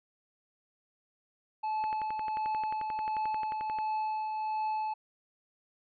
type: tone with tremolo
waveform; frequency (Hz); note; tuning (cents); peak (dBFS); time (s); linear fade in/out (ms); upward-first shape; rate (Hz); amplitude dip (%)
triangle; 865; A5; -30; -27; 1.63-4.94; 10; triangle; 1.4; 35
type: click train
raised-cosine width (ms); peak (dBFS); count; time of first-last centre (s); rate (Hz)
0.5; -27; 23; 1.84-3.787; 11.3
effects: resampled to 11025 Hz